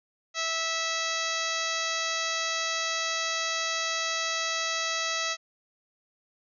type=harmonic tone; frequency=654 Hz; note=E5; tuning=14 cents flat; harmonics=1 / 2 / 3 / 4 / 5 / 6 / 7 / 8 / 9 / 10; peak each=-38 / -34 / -34 / -36 / -38 / -35 / -39 / -39 / -39 / -38 dBFS; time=0.34-5.37 s; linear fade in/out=50 ms; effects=none